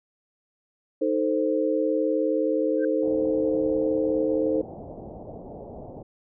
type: chord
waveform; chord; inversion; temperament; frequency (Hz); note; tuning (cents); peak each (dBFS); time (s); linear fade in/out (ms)
sine; A diminished; second; equal with one note detuned; 311.1 / 443.8 / 523.3; Eb4 / A4 / C5; 0 / +15 / 0; -25 / -26 / -25; 1.01-4.62; 10
type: tone with exponential growth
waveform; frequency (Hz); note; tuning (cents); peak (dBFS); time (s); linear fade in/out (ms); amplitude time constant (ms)
sine; 1562; G6; -7; -31; 2.77-2.85; 5; 17
type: low-pass noise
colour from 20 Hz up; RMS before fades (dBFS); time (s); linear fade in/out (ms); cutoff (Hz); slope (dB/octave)
white; -40; 3.02-6.03; 10; 740; 48
effects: none